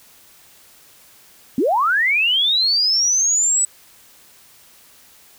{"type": "linear sweep", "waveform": "sine", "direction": "up", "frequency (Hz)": [220, 7970], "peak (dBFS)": -14, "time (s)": [1.58, 3.65], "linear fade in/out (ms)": 2, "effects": ["white hiss -49 dBFS RMS until 5.38 s"]}